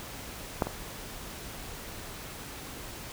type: clicks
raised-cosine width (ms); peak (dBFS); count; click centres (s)
1; -10 / -19; 2; 0.622 / 0.67
effects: pink hiss -42 dBFS RMS until 3.12 s